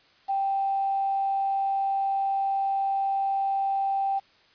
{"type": "tone with quantisation", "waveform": "sine", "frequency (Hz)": 784, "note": "G5", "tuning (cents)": 0, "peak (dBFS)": -23, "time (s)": [0.28, 4.2], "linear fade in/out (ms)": 20, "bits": 8, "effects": ["white hiss -59 dBFS RMS until 4.54 s", "resampled to 11025 Hz"]}